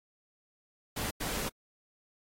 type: noise bursts at uneven times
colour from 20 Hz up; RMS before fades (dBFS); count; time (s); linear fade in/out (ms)
pink; -35; 2; 0.96-1.11 / 1.2-1.49; 10
effects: AAC 48 kbps